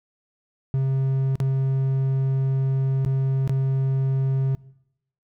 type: tone with dropouts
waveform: triangle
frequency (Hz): 134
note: C3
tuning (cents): +42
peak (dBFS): -17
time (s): 0.74-4.55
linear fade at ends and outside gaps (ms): 0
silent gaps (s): 1.355-1.402 / 3.049-3.061 / 3.476-3.495
effects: noise-tail reverb RT60 0.8 s tail -21 dB re dry